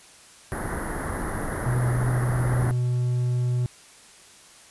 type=band-stop noise; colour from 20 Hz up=pink; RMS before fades=-29 dBFS; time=0.52-2.71 s; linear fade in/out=0 ms; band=2000 to 9800 Hz; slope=96 dB/octave
type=tone; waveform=triangle; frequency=123.47 Hz; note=B2; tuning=in tune; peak=-19 dBFS; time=1.66-3.66 s; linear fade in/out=0 ms
effects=white hiss -50 dBFS RMS until 4.7 s + resampled to 24000 Hz